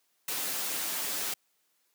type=noise with comb filter; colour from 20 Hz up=white; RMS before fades=-33 dBFS; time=0.28-1.34 s; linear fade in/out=5 ms; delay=8.4 ms; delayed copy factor=-0.6; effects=white hiss -73 dBFS RMS until 1.94 s + high-pass 200 Hz 12 dB/octave